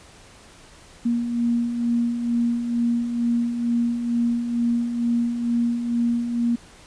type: beating tone pair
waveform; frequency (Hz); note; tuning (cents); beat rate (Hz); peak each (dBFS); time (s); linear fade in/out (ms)
sine; 234.6 / 236.8; A#3 / A#3; +11 / +27; 2.2; -29 / -20; 1.05-6.56; 10
effects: pink hiss -48 dBFS RMS until 6.86 s + resampled to 22050 Hz